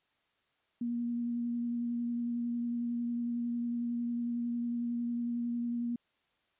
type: tone with vibrato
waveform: sine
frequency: 237.7 Hz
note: A#3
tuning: 34 cents sharp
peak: -31 dBFS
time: 0.81-5.96 s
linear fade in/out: 5 ms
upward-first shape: triangle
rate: 11 Hz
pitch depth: 16 cents each way
effects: white hiss -75 dBFS RMS until 6.59 s + resampled to 8000 Hz